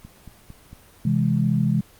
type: click train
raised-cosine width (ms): 5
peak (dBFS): -27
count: 4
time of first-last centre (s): 0.05-0.73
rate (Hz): 4.41
type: chord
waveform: sine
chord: C augmented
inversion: none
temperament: equal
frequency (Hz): 130.81 / 164.81 / 207.7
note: C3 / E3 / G#3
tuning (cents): 0 / 0 / 0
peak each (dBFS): -22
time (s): 1.05-1.81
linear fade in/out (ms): 5
effects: pink hiss -51 dBFS RMS until 1.99 s + Opus 24 kbps